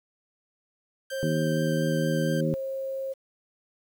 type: tone with vibrato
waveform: sawtooth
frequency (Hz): 1568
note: G6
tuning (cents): 0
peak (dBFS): -33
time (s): 1.1-2.41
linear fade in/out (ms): 5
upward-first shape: triangle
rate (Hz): 4.3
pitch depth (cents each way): 10
type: tone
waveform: sine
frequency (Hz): 536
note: C5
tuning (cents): +42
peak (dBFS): -29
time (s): 1.11-3.14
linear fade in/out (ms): 20
type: harmonic tone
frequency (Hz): 79.4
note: D#2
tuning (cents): +36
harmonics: 2 / 3 / 4 / 5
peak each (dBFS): -26 / -30 / -32 / -34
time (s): 1.23-2.54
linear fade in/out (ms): 0
effects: 9-bit